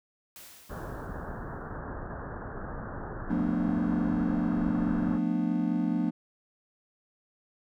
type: noise with exponential decay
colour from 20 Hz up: white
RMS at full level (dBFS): -46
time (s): 0.36-1.79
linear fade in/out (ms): 1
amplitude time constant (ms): 310
type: low-pass noise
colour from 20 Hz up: pink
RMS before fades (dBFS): -38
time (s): 0.69-5.19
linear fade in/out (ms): 20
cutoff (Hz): 1700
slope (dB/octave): 96
type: chord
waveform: triangle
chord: B half-diminished seventh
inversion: second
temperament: just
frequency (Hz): 177.8 / 222.2 / 246.9 / 296.3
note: F3 / A3 / B3 / D4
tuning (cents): +31 / +17 / 0 / +15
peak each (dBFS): -29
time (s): 3.29-6.11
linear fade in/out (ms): 20
effects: none